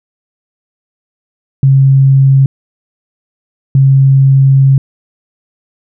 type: tone bursts at uneven times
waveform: sine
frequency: 135.5 Hz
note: C#3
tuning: 39 cents flat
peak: -3 dBFS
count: 2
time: 1.63-2.46 / 3.75-4.78 s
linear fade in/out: 2 ms
effects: none